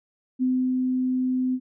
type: tone with ADSR envelope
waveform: sine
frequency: 255.6 Hz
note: C4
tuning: 40 cents flat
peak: -19 dBFS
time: 0.39-1.6 s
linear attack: 33 ms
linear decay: 300 ms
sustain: -2 dB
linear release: 60 ms
effects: none